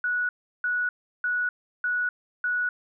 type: tone bursts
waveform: sine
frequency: 1468 Hz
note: F#6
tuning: 14 cents flat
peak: -23 dBFS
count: 5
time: 0.04-2.69 s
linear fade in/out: 2 ms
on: 250 ms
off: 350 ms
effects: none